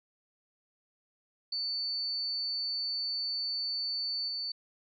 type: tone with level steps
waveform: sine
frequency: 4500 Hz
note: C#8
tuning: 25 cents sharp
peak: -31 / -33 dBFS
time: 1.52-4.52 s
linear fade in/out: 5 ms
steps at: 4.28 s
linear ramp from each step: 5 ms
effects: none